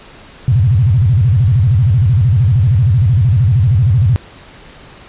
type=tone with vibrato; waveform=sine; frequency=110 Hz; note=A2; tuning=in tune; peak=-7 dBFS; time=0.48-4.16 s; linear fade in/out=0 ms; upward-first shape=square; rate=13 Hz; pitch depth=280 cents each way; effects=pink hiss -38 dBFS RMS until 5.08 s + resampled to 8000 Hz